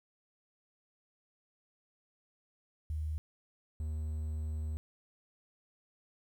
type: tone pair in turn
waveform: sine / triangle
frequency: 77.2 / 77.63 Hz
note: D#2 / D#2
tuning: -13 / -3 cents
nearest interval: unison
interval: 10 cents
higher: second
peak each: -33 / -32 dBFS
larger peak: second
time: 2.9-3.18 / 3.8-4.77 s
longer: second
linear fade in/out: 0 ms
effects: 11-bit